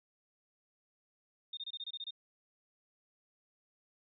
sine tone bursts, 3663 Hz, A#7, 31 cents flat, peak -39 dBFS, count 9, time 1.53-2.108 s, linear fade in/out 5 ms, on 42 ms, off 25 ms, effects none

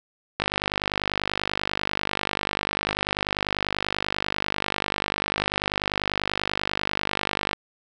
click train, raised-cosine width 0.3 ms, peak -7 dBFS, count 359, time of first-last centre 0.4-7.531 s, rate 50.2 Hz, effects none

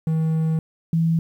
triangle / sine tone pair in turn, 159.8 / 164.29 Hz, D#3 / E3, +47 / -6 cents, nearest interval unison, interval 47 cents, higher second, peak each -16 dBFS, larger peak neither, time 0.07-0.59 / 0.93-1.19 s, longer first, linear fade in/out 2 ms, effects 9-bit

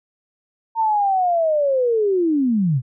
sine linear sweep, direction down, 915 to 115.6 Hz, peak -15 dBFS, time 0.75-2.82 s, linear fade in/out 50 ms, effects none

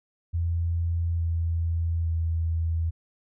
sine tone with pitch steps, 84.5 / 83.38 / 82.28 Hz, E2 / E2 / E2, +43 / +20 / -3 cents, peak -23 dBFS, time 0.33-2.91 s, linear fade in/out 20 ms, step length 860 ms, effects none

